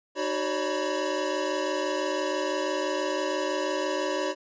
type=tone cluster; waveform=square; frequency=306.7 / 375.8 / 550 / 596 / 985 Hz; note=D#4 / F#4 / C#5 / D5 / B5; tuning=-25 / +27 / -14 / +25 / -5 cents; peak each=-35 / -33 / -32 / -34 / -35 dBFS; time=0.15-4.35 s; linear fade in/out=50 ms; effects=resampled to 16000 Hz